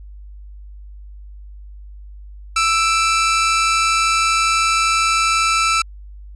sawtooth tone pair together, 1323.7 / 2349 Hz, E6 / D7, +7 / 0 cents, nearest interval minor seventh, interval 993 cents, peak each -11 / -19 dBFS, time 2.56-5.82 s, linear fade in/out 5 ms, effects added 50 Hz sine -34 dBFS peak until 6.35 s + resampled to 22050 Hz

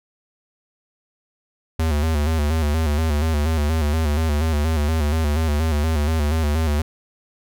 square tone with vibrato, 77 Hz, D#2, 17 cents flat, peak -18 dBFS, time 1.79-6.82 s, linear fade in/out 5 ms, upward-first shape square, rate 4.2 Hz, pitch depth 75 cents each way, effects none

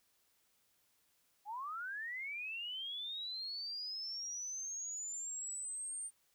sine linear sweep, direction up, 792 to 8870 Hz, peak -40 dBFS, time 1.45-6.11 s, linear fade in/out 50 ms, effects white hiss -75 dBFS RMS until 6.34 s

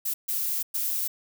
violet noise bursts at uneven times, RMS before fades -28 dBFS, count 3, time 0.05-0.14 / 0.28-0.63 / 0.74-1.08 s, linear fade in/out 10 ms, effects none

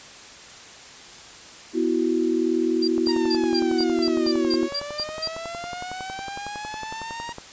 sine chord, B suspended fourth, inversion none, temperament equal, 246.9 / 329.6 / 370 Hz, B3 / E4 / F#4, 0 / 0 / 0 cents, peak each -26 / -22 / -24 dBFS, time 1.73-4.69 s, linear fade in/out 50 ms
sine tone bursts, 4747 Hz, D8, 18 cents sharp, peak -24 dBFS, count 11, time 2.82-5.28 s, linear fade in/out 10 ms, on 60 ms, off 180 ms
click train, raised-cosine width 1 ms, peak -21 dBFS, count 49, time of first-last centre 2.98-7.384 s, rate 10.9 Hz
sawtooth linear two-way sweep, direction down then up, 945 to 532 to 945 Hz, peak -28 dBFS, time 3.08-7.33 s, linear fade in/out 10 ms, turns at 4.52 s
effects white hiss -43 dBFS RMS until 7.52 s + resampled to 16000 Hz

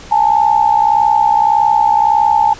sine tone pair together, 830.6 / 892.3 Hz, G#5 / A5, 0 / +24 cents, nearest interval minor second, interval 124 cents, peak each -11 dBFS, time 0.11-2.54 s, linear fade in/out 10 ms, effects pink hiss -35 dBFS RMS until 2.59 s + resampled to 16000 Hz

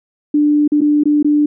sine tone with dropouts, 296 Hz, D4, 14 cents sharp, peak -9 dBFS, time 0.34-1.46 s, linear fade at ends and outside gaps 5 ms, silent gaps 0.678-0.719 / 0.808-0.815 / 1.036-1.055 / 1.228-1.245 s, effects none

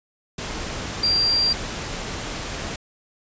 sine tone in noise, 4735 Hz, D8, 13 cents sharp, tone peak -17 dBFS, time 1.03-1.53 s, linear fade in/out 5 ms, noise pink, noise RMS -30 dBFS, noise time 0.38-2.76 s, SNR +10 dB, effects resampled to 16000 Hz

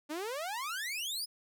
sawtooth exponential sweep, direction up, 286.6 to 5200 Hz, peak -32 dBFS, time 0.09-1.26 s, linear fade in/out 20 ms, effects none

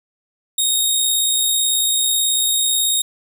15% pulse tone with amplitude modulation, 3729 Hz, A#7, in tune, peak -7 dBFS, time 0.58-3.02 s, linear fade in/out 5 ms, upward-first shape sine, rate 58.2 Hz, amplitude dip 25%, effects none

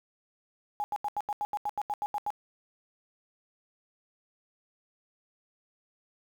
sine tone bursts, 830.6 Hz, G#5, in tune, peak -28 dBFS, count 13, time 0.8-2.304 s, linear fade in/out 0 ms, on 40 ms, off 82 ms, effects 9-bit

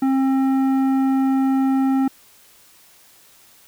sine tone with tanh clipping, 267.1 Hz, C4, 36 cents sharp, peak -17 dBFS, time 0.02-2.08 s, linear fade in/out 5 ms, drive 11 dB, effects white hiss -51 dBFS RMS until 3.67 s

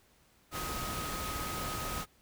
sine tone in noise, 1260 Hz, D#6, 21 cents sharp, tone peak -40 dBFS, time 0.51-2.06 s, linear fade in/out 50 ms, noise pink, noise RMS -38 dBFS, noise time 0.51-2.06 s, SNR -5 dB, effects pink hiss -66 dBFS RMS until 2.21 s

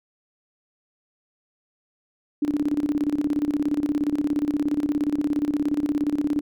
sine tone with tremolo, 293.7 Hz, D4, in tune, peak -18 dBFS, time 2.42-6.41 s, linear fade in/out 5 ms, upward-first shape square, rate 17 Hz, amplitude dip 75%, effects none

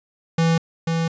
square tone pair in turn, 164.81 / 164.81 Hz, E3 / E3, 0 / 0 cents, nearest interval unison, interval 0 cents, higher neither, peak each -16 / -20 dBFS, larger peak first, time 0.38-0.58 / 0.87-1.08 s, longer second, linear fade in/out 5 ms, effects resampled to 16000 Hz

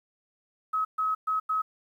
sine tone bursts at uneven times, 1279 Hz, D#6, 47 cents sharp, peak -24 dBFS, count 4, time 0.73-0.85 / 0.98-1.15 / 1.27-1.4 / 1.49-1.62 s, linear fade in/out 10 ms, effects 10-bit

